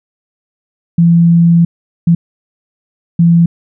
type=tone bursts at uneven times; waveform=sine; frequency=169.2 Hz; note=E3; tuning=45 cents sharp; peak=-4 dBFS; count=3; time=0.98-1.65 / 2.07-2.15 / 3.19-3.46 s; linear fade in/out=5 ms; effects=none